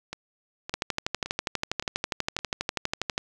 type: two click trains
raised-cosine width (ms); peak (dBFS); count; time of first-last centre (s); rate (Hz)
0.2; -17 / -9; 5 / 31; 0.13-2.39 / 0.74-3.179; 1.77 / 12.3
effects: none